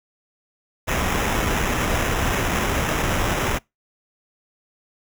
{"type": "noise with sample-and-hold", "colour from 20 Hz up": "pink", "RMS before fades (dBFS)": -22, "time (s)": [0.87, 3.59], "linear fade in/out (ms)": 20, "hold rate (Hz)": 4410, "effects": ["noise-tail reverb RT60 0.2 s tail -25 dB re dry"]}